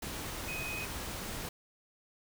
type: tone in noise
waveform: sine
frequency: 2512 Hz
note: D#7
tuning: 16 cents sharp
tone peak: -38 dBFS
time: 0.48-0.85 s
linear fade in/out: 5 ms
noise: pink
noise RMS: -40 dBFS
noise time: 0.02-1.49 s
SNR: -1 dB
effects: none